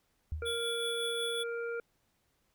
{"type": "tone with exponential decay", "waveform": "sine", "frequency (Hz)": 77.78, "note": "D#2", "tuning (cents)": 0, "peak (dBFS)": -30, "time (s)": [0.32, 0.64], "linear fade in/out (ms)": 0, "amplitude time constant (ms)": 68}
{"type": "harmonic tone", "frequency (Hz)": 467.5, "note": "A#4", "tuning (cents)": 5, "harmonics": [1, 3, 5], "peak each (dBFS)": [-35, -40, -51], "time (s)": [0.42, 1.8], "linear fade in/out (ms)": 2}
{"type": "tone with tremolo", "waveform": "square", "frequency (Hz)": 3428, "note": "A7", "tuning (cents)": -46, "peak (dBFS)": -34, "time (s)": [0.45, 1.44], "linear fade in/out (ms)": 20, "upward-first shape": "triangle", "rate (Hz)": 5.4, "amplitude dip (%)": 35}
{"effects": ["pink hiss -75 dBFS RMS until 2.54 s"]}